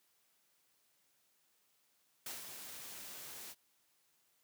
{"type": "noise with ADSR envelope", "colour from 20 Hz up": "white", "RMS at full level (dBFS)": -43, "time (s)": [2.26, 3.55], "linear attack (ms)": 3, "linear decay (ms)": 150, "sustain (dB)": -6, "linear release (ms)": 42, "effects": ["white hiss -75 dBFS RMS until 4.43 s", "high-pass 100 Hz 12 dB/octave"]}